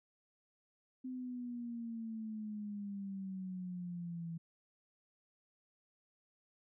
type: exponential sweep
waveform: sine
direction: down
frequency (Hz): 257.9 to 164.81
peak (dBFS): -40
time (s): 1.04-4.38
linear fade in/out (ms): 10
effects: none